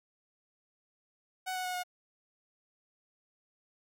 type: tone with pitch steps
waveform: sawtooth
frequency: 745 / 737.3 / 729.7 / 722.1 Hz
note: F#5 / F#5 / F#5 / F#5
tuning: +12 / -6 / -24 / -42 cents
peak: -30 dBFS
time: 1.46-1.836 s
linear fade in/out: 20 ms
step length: 94 ms
effects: none